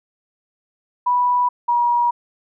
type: tone pair in turn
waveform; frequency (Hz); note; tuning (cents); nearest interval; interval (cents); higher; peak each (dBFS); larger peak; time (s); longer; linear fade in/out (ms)
sine; 983 / 957.8; B5 / A#5; -8 / +47; unison; 45; first; -14; neither; 1.06-1.49 / 1.68-2.11; neither; 10
effects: none